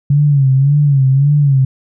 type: tone with vibrato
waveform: sine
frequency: 139.6 Hz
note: C#3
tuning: 13 cents sharp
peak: -7 dBFS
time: 0.1-1.65 s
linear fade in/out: 5 ms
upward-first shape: sine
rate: 1.8 Hz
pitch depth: 96 cents each way
effects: none